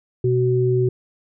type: tone pair together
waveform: sine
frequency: 124.7 / 373.7 Hz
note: B2 / F#4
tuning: +17 / +17 cents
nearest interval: octave + perfect fifth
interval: 1900 cents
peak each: -18 dBFS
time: 0.24-0.89 s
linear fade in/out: 5 ms
effects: none

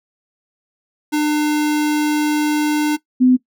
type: tone pair in turn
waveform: square / sine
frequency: 300 / 253.7 Hz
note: D4 / B3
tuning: +37 / +47 cents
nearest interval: minor third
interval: 290 cents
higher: first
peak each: -15 / -8 dBFS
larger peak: second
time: 1.12-2.97 / 3.2-3.37 s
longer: first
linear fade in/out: 20 ms
effects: noise-tail reverb RT60 0.1 s tail -18 dB re dry

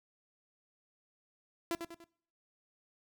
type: tone with echo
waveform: sawtooth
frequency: 337.7 Hz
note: E4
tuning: 42 cents sharp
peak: -28 dBFS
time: 1.71-1.75 s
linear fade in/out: 0 ms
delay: 97 ms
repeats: 3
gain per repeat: -7 dB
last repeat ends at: 2.041 s
effects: noise-tail reverb RT60 0.6 s tail -22 dB re dry

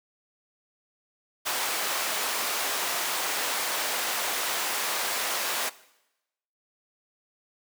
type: high-pass noise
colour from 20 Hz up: pink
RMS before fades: -29 dBFS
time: 1.45-5.7 s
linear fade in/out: 20 ms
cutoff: 680 Hz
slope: 12 dB/octave
effects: noise-tail reverb RT60 0.9 s tail -19 dB re dry

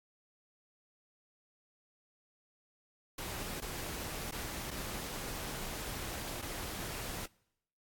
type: noise with dropouts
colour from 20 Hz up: pink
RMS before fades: -41 dBFS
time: 3.18-7.26 s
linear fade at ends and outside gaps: 5 ms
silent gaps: 3.604-3.62 / 4.312-4.322 / 4.706-4.712 / 6.416-6.423 s
effects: noise-tail reverb RT60 0.8 s tail -25 dB re dry + AAC 64 kbps

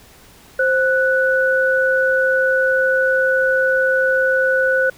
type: tone pair together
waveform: sine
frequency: 524 / 1482.1 Hz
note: C5 / F#6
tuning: +2 / +2 cents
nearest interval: octave + tritone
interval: 1800 cents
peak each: -16 dBFS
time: 0.59-4.9 s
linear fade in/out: 5 ms
effects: pink hiss -46 dBFS RMS until 4.97 s

